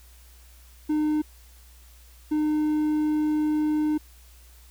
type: tone bursts at uneven times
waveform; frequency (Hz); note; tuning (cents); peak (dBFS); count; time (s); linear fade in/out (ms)
triangle; 304.3; D#4; -38; -19; 2; 0.89-1.22 / 2.31-3.98; 10
effects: added 60 Hz sine -49 dBFS peak until 4.7 s + white hiss -56 dBFS RMS until 4.7 s